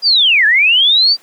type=linear two-way sweep; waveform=sine; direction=down then up; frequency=4942 to 1655 to 4747 Hz; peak=-7 dBFS; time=0.02-1.17 s; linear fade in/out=50 ms; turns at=0.46 s; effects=pink hiss -47 dBFS RMS until 1.22 s + high-pass 400 Hz 12 dB/octave